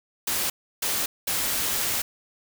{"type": "noise bursts at uneven times", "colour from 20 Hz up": "white", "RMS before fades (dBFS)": -26, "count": 3, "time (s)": [[0.27, 0.5], [0.82, 1.06], [1.27, 2.02]], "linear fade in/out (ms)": 5, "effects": []}